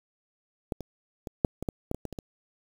clicks, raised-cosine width 2 ms, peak -15 / -24 / -22 / -7 / -20 / -15 / -15 / -19 / -21 / -25 / -23 dBFS, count 11, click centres 0.722 / 0.807 / 1.272 / 1.448 / 1.626 / 1.688 / 1.914 / 1.946 / 2.053 / 2.127 / 2.188 s, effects 7-bit

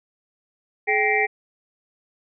sine tone cluster, 424.1 / 784 / 1894 / 2089 / 2330 Hz, G#4 / G5 / A#6 / C7 / D7, +36 / 0 / +27 / -3 / -14 cents, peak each -24 dBFS, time 0.87-1.27 s, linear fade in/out 20 ms, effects none

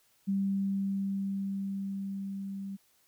sine tone with level ramp, 196 Hz, G3, in tune, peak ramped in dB -26 to -36 dBFS, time 0.27-2.77 s, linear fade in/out 20 ms, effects white hiss -68 dBFS RMS until 3.07 s

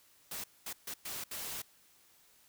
white noise bursts at uneven times, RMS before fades -41 dBFS, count 5, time 0.31-0.44 / 0.66-0.73 / 0.87-0.94 / 1.05-1.24 / 1.31-1.62 s, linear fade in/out 5 ms, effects white hiss -65 dBFS RMS until 2.48 s

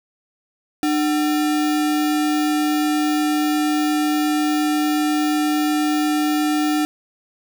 sine tone with sample-and-hold, 301.4 Hz, D4, 45 cents sharp, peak -16 dBFS, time 0.83-6.85 s, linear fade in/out 0 ms, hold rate 1050 Hz, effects none

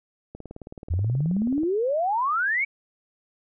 click train, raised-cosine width 2 ms, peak -25 dBFS, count 25, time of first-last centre 0.35-1.633 s, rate 18.7 Hz
sine exponential sweep, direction up, 80.1 to 2300 Hz, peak -21 dBFS, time 0.9-2.65 s, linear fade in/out 10 ms
effects none

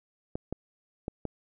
clicks, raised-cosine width 2 ms, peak -19 dBFS, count 4, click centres 0.355 / 0.526 / 1.081 / 1.253 s, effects none

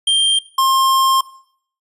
square tone pair in turn, 3176 / 1063.5 Hz, G7 / C6, +22 / +28 cents, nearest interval octave + perfect fifth, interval 1894 cents, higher first, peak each -12 dBFS, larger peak neither, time 0.07-0.39 / 0.58-1.21 s, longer second, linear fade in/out 5 ms, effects noise-tail reverb RT60 0.6 s tail -19 dB re dry + resampled to 32000 Hz

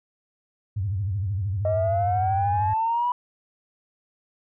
sine tone with vibrato, 98 Hz, G2, in tune, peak -23 dBFS, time 0.76-2.74 s, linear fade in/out 10 ms, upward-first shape sine, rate 13 Hz, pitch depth 160 cents each way
sine exponential sweep, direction up, 622.3 to 987.8 Hz, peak -20 dBFS, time 1.65-3.12 s, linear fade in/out 2 ms
effects tanh soft clip ceiling -15 dBFS

